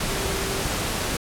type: tone in noise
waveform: sine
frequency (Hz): 390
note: G4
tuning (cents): -9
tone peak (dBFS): -32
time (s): 0.07-0.63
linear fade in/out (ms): 5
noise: pink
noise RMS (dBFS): -26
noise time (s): 0-1.17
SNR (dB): -9
effects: low-pass 12000 Hz 12 dB/octave